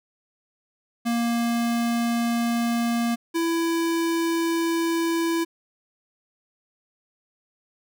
square tone pair in turn, 234.5 / 332.7 Hz, A#3 / E4, +11 / +16 cents, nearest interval tritone, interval 605 cents, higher second, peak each -22 dBFS, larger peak neither, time 1.05-3.16 / 3.34-5.45 s, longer neither, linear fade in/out 20 ms, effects none

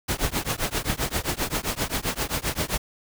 pink noise with tremolo, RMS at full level -23 dBFS, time 0.08-2.78 s, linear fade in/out 10 ms, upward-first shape triangle, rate 7.6 Hz, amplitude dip 100%, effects none

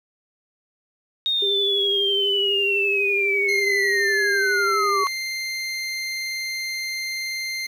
sine linear sweep, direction down, 3729 to 1100 Hz, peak -19 dBFS, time 1.26-5.07 s, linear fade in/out 0 ms
sine tone with vibrato, 398.8 Hz, G4, 30 cents sharp, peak -24 dBFS, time 1.42-5.04 s, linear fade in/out 5 ms, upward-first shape sine, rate 12 Hz, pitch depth 29 cents each way
25% pulse tone, 2093 Hz, C7, in tune, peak -22 dBFS, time 3.48-7.67 s, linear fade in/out 10 ms
effects low-pass 11000 Hz 12 dB/octave + 8-bit

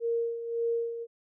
sine tone with tremolo, 464.9 Hz, A#4, 5 cents flat, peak -25 dBFS, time 0-1.07 s, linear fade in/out 50 ms, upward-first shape sine, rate 1.8 Hz, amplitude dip 65%, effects none

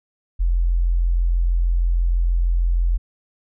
sine tone, 43.14 Hz, F1, 20 cents flat, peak -15 dBFS, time 0.39-2.98 s, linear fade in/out 20 ms, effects none

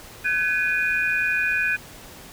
sine tone cluster, 1518 / 1686 / 2463 Hz, F#6 / G#6 / D#7, +44 / +26 / -18 cents, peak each -24 / -26 / -23 dBFS, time 0.24-1.77 s, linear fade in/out 20 ms, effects pink hiss -43 dBFS RMS until 2.32 s

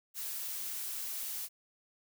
blue noise, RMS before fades -39 dBFS, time 0.14-1.49 s, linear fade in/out 50 ms, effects none

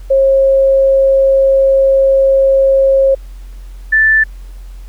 sine tone pair in turn, 540 / 1760.6 Hz, C#5 / A6, -45 / +1 cents, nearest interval octave + minor sixth, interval 2046 cents, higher second, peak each -6 dBFS, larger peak neither, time 0.1-3.15 / 3.92-4.24 s, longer first, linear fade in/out 10 ms, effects added 44 Hz sine -27 dBFS peak until 4.88 s + pink hiss -48 dBFS RMS until 4.88 s

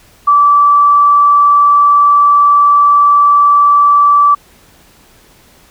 sine tone, 1159 Hz, D6, 23 cents flat, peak -4 dBFS, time 0.27-4.35 s, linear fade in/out 10 ms, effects pink hiss -45 dBFS RMS until 5.7 s

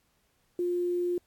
sine tone with quantisation, 353.3 Hz, F4, 20 cents sharp, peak -26 dBFS, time 0.59-1.18 s, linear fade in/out 2 ms, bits 9, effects pink hiss -71 dBFS RMS until 1.26 s + AAC 64 kbps

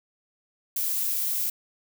violet noise, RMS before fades -27 dBFS, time 0.76-1.5 s, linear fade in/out 5 ms, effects none

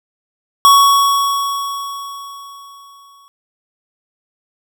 square tone with exponential decay, 1117 Hz, C#6, 13 cents sharp, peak -5 dBFS, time 0.65-3.28 s, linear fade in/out 0 ms, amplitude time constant 570 ms, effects none

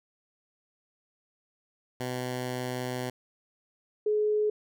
10% pulse / sine tone pair in turn, 125.9 / 423.5 Hz, B2 / G#4, +34 / +34 cents, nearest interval octave + major sixth, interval 2100 cents, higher second, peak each -23 dBFS, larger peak neither, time 2-3.1 / 4.06-4.5 s, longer first, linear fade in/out 5 ms, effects none

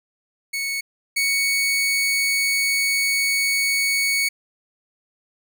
sawtooth tone pair in turn, 2214 / 2226 Hz, C#7 / C#7, -3 / +7 cents, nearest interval unison, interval 10 cents, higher second, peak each -20 / -15 dBFS, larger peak second, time 0.53-0.81 / 1.16-4.29 s, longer second, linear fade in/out 10 ms, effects none

